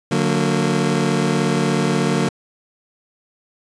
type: chord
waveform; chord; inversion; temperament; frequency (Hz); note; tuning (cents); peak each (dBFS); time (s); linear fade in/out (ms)
25% pulse; D augmented; none; just; 146.83 / 183.54 / 229.4; D3 / F#3 / A#3; 0 / -14 / -28; -17; 0.11-2.29; 5
effects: resampled to 22050 Hz